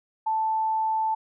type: tone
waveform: sine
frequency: 880 Hz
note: A5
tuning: in tune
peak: -22 dBFS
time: 0.26-1.15 s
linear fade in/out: 10 ms
effects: none